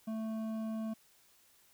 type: tone with hard clipping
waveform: sine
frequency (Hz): 220.9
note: A3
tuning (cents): +7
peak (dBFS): -37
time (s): 0.07-0.94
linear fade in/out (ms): 10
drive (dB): 9
effects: white hiss -66 dBFS RMS until 1.73 s